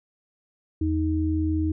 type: tone pair together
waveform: sine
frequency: 82.9 / 313 Hz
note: E2 / D#4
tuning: +10 / +10 cents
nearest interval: octave + major seventh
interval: 2300 cents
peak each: -24 dBFS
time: 0.81-1.72 s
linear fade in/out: 5 ms
effects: none